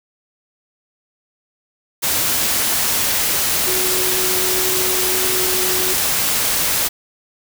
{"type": "tone in noise", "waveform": "sine", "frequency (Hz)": 370, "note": "F#4", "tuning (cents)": 0, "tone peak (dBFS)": -24, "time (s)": [3.66, 5.94], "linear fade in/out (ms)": 20, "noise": "white", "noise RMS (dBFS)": -18, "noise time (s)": [2.02, 6.89], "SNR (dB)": -9, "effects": []}